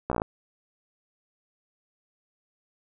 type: slowing click train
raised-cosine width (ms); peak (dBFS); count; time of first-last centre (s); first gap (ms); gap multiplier
1; -13; 8; 0.1-0.218; 15; 1.04
effects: none